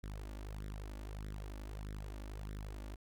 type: tone with flanger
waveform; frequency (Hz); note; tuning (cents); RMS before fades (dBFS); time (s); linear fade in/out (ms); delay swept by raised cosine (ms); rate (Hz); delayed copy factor
sawtooth; 51.4; G#1; -17; -45; 0.03-2.96; 10; 0.53 to 3.53; 1.6; +0.75
effects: none